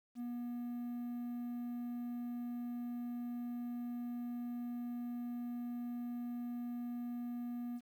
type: tone with quantisation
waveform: triangle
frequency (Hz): 241.2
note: B3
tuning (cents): -41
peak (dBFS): -37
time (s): 0.15-7.81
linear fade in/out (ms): 50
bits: 11
effects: none